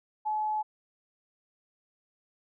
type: tone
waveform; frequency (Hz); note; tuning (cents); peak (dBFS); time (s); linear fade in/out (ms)
sine; 856; A5; -48; -27; 0.25-0.63; 20
effects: none